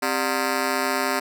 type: ring-modulated tone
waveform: 10% pulse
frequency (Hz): 329.6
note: E4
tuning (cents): 0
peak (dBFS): -10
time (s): 0.02-1.2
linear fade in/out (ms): 10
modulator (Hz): 67
effects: none